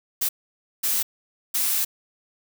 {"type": "noise bursts at uneven times", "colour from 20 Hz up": "blue", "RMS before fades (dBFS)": -23, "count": 3, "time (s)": [[0.21, 0.29], [0.83, 1.03], [1.54, 1.85]], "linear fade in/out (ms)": 10, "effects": []}